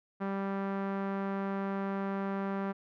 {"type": "tone with low-pass filter", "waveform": "sawtooth", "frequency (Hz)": 196, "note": "G3", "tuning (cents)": 0, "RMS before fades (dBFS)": -34, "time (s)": [0.2, 2.73], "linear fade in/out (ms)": 20, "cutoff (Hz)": 1400, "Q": 1.4, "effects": []}